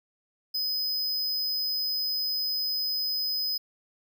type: tone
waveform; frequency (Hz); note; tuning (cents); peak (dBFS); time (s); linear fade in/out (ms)
square; 5030; D#8; +18; -27; 0.54-3.58; 10
effects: none